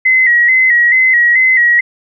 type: tone with vibrato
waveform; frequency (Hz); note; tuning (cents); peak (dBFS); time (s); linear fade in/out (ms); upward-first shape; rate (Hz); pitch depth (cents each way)
sine; 1975.5; B6; 0; -6; 0.05-1.81; 10; square; 2.3; 61
effects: none